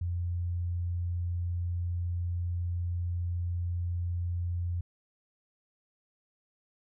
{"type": "tone", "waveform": "sine", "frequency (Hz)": 87.31, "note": "F2", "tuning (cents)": 0, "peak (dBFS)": -29, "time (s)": [0.01, 4.81], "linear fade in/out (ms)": 5, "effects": []}